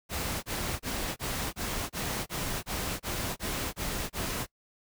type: noise bursts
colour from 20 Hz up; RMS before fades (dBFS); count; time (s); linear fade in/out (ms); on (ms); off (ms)
pink; -33; 12; 0.09-4.467; 50; 340; 27
effects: noise-tail reverb RT60 0.1 s tail -23 dB re dry